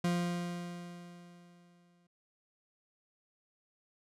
40% pulse tone with exponential decay, 174.61 Hz, F3, in tune, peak -27 dBFS, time 0.04-2.07 s, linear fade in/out 5 ms, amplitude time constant 440 ms, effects low-pass 10000 Hz 12 dB/octave

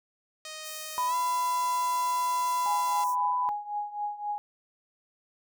5% pulse tone with pitch glide, 622.3 to 682.6 Hz, D#5 to F5, 0 to -40 cents, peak -27 dBFS, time 0.45-3.04 s, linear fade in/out 2 ms, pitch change +160 cents, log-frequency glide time 1.07-1.15 s
pink high-pass noise, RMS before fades -43 dBFS, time 0.62-3.16 s, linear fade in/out 50 ms, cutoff 5500 Hz, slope 96 dB/octave
sine tone, 995 Hz, B5, 13 cents sharp, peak -25 dBFS, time 0.98-3.49 s, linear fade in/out 0 ms
sine tone with tremolo, 829 Hz, G#5, 3 cents flat, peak -27 dBFS, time 2.66-4.38 s, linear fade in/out 0 ms, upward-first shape triangle, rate 3.8 Hz, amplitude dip 85%
effects none

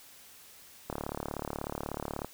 click train, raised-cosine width 1 ms, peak -20 dBFS, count 50, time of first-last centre 0.9-2.246 s, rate 36.4 Hz, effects white hiss -54 dBFS RMS until 2.33 s

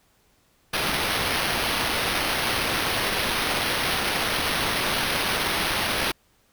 blue noise with sample-and-hold, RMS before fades -25 dBFS, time 0.73-6.12 s, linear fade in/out 10 ms, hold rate 7350 Hz, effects pink hiss -63 dBFS RMS until 6.52 s

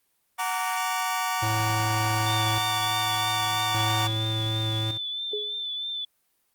sawtooth chord, Gb augmented, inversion none, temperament just, 740 / 925 / 1156.2 Hz, Gb5 / Bb5 / D6, 0 / -14 / -27 cents, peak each -26 dBFS, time 0.38-4.08 s, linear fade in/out 20 ms
square tone with tremolo, 110 Hz, A2, in tune, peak -27 dBFS, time 1.42-4.98 s, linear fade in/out 10 ms, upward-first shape square, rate 0.43 Hz, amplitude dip 65%
sine tone with vibrato, 3520 Hz, A7, in tune, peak -29 dBFS, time 2.26-6.05 s, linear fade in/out 5 ms, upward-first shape triangle, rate 3.1 Hz, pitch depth 37 cents each way
sine tone with exponential decay, 418.7 Hz, G#4, 14 cents sharp, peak -26 dBFS, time 5.33-5.64 s, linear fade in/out 5 ms, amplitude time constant 67 ms
effects white hiss -71 dBFS RMS until 6.54 s + Opus 32 kbps

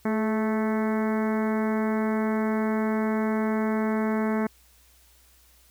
harmonic tone with a mistuned harmonic, 218.9 Hz, A3, 9 cents flat, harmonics 1 / 2 / 3 / 4 / 5 / 6 / 7 / 8 / 9 / 10, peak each -24 / -30 / -34 / -36 / -38 / -40 / -41 / -42 / -43 / -44 dBFS, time 0.05-4.47 s, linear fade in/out 5 ms, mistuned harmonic 2, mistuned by -35 cents, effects added 61 Hz sine -59 dBFS peak until 5.7 s + white hiss -59 dBFS RMS until 5.7 s

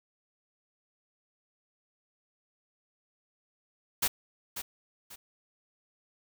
white noise with echo, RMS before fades -27 dBFS, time 4.02-4.08 s, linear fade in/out 10 ms, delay 540 ms, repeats 2, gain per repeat -10 dB, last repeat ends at 5.16 s, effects none

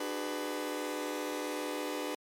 sawtooth chord, G# half-diminished seventh, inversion second, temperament just, 299 / 373.8 / 415.3 / 498.4 Hz, D4 / F#4 / G#4 / B4, +31 / +18 / 0 / +16 cents, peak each -34 / -38 / -38 / -35 dBFS, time 0-2.15 s, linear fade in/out 5 ms, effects MP3 64 kbps

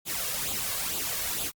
white noise with flanger, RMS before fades -31 dBFS, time 0.05-1.52 s, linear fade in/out 50 ms, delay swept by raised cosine 0.26 to 1.86 ms, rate 2.2 Hz, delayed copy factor +0.65, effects Opus 48 kbps

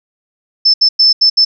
sine tone bursts at uneven times, 5274 Hz, E8, in tune, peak -5 dBFS, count 5, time 0.65-0.74 / 0.81-0.89 / 0.99-1.13 / 1.21-1.3 / 1.37-1.45 s, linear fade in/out 10 ms, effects none

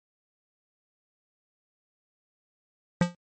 square tone with exponential decay, 175 Hz, F3, 4 cents sharp, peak -16 dBFS, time 3.01-3.15 s, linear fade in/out 2 ms, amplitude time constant 30 ms, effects MP3 32 kbps

